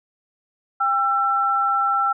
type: tone pair together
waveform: sine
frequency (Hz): 798 / 1342.1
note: G5 / E6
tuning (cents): +31 / +31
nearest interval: major sixth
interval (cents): 900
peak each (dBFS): -23 / -18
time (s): 0.8-2.13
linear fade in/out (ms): 10
effects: none